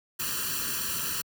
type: noise with comb filter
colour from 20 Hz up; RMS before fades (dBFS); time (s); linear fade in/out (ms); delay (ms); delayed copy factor
white; -31; 0.19-1.22; 10; 0.69; +0.9
effects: high-pass 60 Hz 12 dB/octave